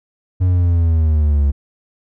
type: linear sweep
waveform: triangle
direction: down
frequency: 92.5 to 69.3 Hz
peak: -9 dBFS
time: 0.4-1.52 s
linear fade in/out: 20 ms
effects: none